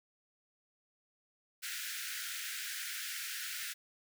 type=high-pass noise; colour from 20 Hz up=pink; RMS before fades=-41 dBFS; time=1.62-3.74 s; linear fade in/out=20 ms; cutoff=1400 Hz; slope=96 dB/octave; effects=none